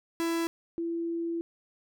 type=tone pair in turn; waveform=45% pulse / sine; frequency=333 / 335.7 Hz; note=E4 / E4; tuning=+18 / +32 cents; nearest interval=unison; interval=14 cents; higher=second; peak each=-27 / -29 dBFS; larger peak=first; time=0.2-0.47 / 0.78-1.41 s; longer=second; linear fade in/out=0 ms; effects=none